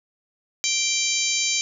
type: harmonic tone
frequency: 784 Hz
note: G5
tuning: in tune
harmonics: 3 / 4 / 5 / 6 / 7 / 8 / 9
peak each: -27 / -30 / -29 / -30 / -31 / -26 / -28 dBFS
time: 0.64-1.61 s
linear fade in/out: 0 ms
effects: none